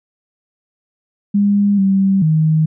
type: tone with pitch steps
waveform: sine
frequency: 202.7 / 193.9 / 157.1 Hz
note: G#3 / G3 / D#3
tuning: -42 / -19 / +17 cents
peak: -10 dBFS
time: 1.34-2.66 s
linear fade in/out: 10 ms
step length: 440 ms
effects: none